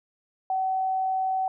sine tone, 758 Hz, F#5, 42 cents sharp, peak -23 dBFS, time 0.5-1.48 s, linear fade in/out 2 ms, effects none

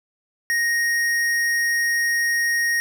sine tone with hard clipping, 1868 Hz, A#6, 3 cents sharp, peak -20 dBFS, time 0.5-2.8 s, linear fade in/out 0 ms, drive 14 dB, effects none

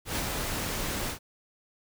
pink noise with ADSR envelope, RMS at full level -29 dBFS, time 0.05-1.19 s, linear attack 110 ms, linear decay 78 ms, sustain -3 dB, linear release 98 ms, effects none

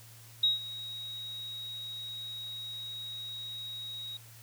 sine tone with ADSR envelope, 3800 Hz, A#7, 33 cents sharp, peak -21 dBFS, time 0.43-4.17 s, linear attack 6 ms, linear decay 150 ms, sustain -17 dB, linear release 3 ms, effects added 114 Hz sine -53 dBFS peak until 4.42 s + white hiss -55 dBFS RMS until 4.42 s

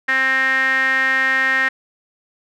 sawtooth tone with band-pass filter, 264.2 Hz, C4, 17 cents sharp, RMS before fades -17 dBFS, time 0.08-1.69 s, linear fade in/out 10 ms, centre 1800 Hz, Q 9.1, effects none

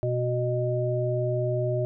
harmonic tone, 123.2 Hz, B2, 4 cents flat, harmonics 1 / 3 / 5, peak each -26 / -30 / -28 dBFS, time 0.03-1.85 s, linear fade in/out 0 ms, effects none

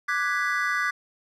triangle chord, G# half-diminished seventh, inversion second, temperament equal, 1174.7 / 1480 / 1661.2 / 1975.5 Hz, D6 / F#6 / G#6 / B6, 0 / 0 / 0 / 0 cents, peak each -27 dBFS, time 0.08-0.91 s, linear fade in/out 10 ms, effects none

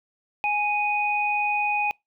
sine tone pair together, 830.6 / 2489 Hz, G#5 / D#7, 0 / 0 cents, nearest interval octave + perfect fifth, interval 1900 cents, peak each -24 dBFS, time 0.44-1.91 s, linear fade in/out 0 ms, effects noise-tail reverb RT60 0.2 s tail -26 dB re dry

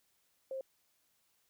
sine tone, 531 Hz, C5, 25 cents sharp, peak -37 dBFS, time 0.51-0.61 s, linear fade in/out 2 ms, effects white hiss -75 dBFS RMS until 1.49 s

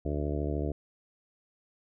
harmonic tone, 73.5 Hz, D2, 2 cents sharp, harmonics 1 / 2 / 3 / 4 / 5 / 6 / 7 / 8 / 9, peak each -32 / -36 / -43 / -36 / -38 / -39 / -44 / -43 / -42 dBFS, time 0.05-0.72 s, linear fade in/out 5 ms, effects none

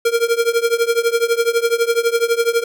square tone with tremolo, 466.2 Hz, A#4, in tune, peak -11 dBFS, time 0.05-2.64 s, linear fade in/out 5 ms, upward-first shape triangle, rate 12 Hz, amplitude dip 95%, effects none

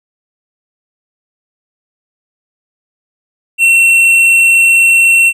sine tone with tanh clipping, 2714 Hz, E7, 50 cents sharp, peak -6 dBFS, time 3.58-5.33 s, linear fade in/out 50 ms, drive 9 dB, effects none

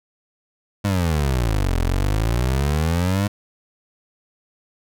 25% pulse exponential two-way sweep, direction down then up, 103.83 to 41.8 to 103.83 Hz, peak -14 dBFS, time 0.84-3.28 s, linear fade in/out 10 ms, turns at 1.78 s, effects none

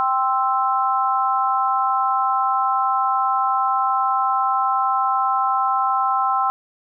sine chord, C major, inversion second, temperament equal, 784 / 1046.5 / 1318.5 Hz, G5 / C6 / E6, 0 / 0 / 0 cents, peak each -21 dBFS, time 0-6.5 s, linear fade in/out 0 ms, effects none

